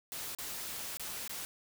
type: noise with dropouts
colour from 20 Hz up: white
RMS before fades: -41 dBFS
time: 0.12-1.45 s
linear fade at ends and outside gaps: 0 ms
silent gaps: 0.349-0.386 / 0.971-0.996 / 1.277-1.295 s
effects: none